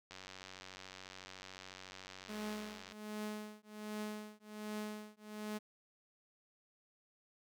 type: click train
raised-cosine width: 0.2 ms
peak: -32 dBFS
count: 265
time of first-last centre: 0.11-2.922 s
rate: 93.9 Hz
type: tone with tremolo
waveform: sawtooth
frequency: 212.1 Hz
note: G#3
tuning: 37 cents sharp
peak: -35 dBFS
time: 2.28-5.59 s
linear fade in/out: 20 ms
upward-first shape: triangle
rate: 1.3 Hz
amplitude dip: 100%
effects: none